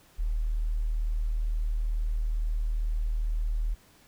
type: tone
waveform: sine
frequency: 38.89 Hz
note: D#1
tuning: in tune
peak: -25 dBFS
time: 0.18-3.75 s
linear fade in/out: 20 ms
effects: pink hiss -59 dBFS RMS until 4.07 s